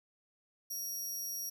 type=tone; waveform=20% pulse; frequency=5670 Hz; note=F8; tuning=25 cents sharp; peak=-32 dBFS; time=0.7-1.5 s; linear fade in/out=10 ms; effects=none